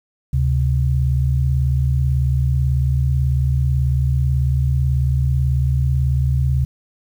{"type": "tone pair together", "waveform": "sine", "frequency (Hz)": [72.61, 130.81], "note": ["D2", "C3"], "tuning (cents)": [-19, 0], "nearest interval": "minor seventh", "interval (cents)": 1019, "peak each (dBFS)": -17, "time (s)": [0.33, 6.65], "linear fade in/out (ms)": 5, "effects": ["8-bit"]}